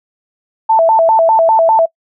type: tone with vibrato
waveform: sine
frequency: 765 Hz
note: G5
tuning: 42 cents flat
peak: -6 dBFS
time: 0.69-1.86 s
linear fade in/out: 10 ms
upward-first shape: square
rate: 5 Hz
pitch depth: 260 cents each way
effects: noise-tail reverb RT60 0.1 s tail -25 dB re dry